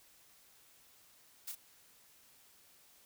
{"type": "noise with echo", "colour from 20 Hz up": "blue", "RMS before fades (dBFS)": -42, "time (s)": [1.47, 1.52], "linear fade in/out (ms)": 10, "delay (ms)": 34, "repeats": 1, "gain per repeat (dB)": -5, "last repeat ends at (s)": 1.554, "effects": ["white hiss -64 dBFS RMS until 3.05 s"]}